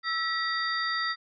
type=tone cluster; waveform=sine; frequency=1317 / 1930 / 3670 / 4712 Hz; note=E6 / B6 / A#7 / D8; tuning=-2 / -40 / -28 / +5 cents; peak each=-31 / -30 / -37 / -34 dBFS; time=0.03-1.16 s; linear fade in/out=50 ms; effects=none